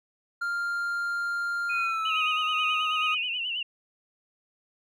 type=tone with pitch glide; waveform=triangle; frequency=1396.9 to 1251.7 Hz; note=F6 to D#6; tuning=0 to +10 cents; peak=-25 dBFS; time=0.41-3.15 s; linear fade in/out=10 ms; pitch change=-190 cents; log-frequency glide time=1.71-2.26 s
type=tone with tremolo; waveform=sine; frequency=2489 Hz; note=D#7; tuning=in tune; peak=-27 dBFS; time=1.69-3.38 s; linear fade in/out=10 ms; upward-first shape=sine; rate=2.3 Hz; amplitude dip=75%
type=tone with vibrato; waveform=sine; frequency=2853 Hz; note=F7; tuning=36 cents sharp; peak=-28 dBFS; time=2.05-3.63 s; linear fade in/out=5 ms; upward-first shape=sine; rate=9.3 Hz; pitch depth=100 cents each way
effects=none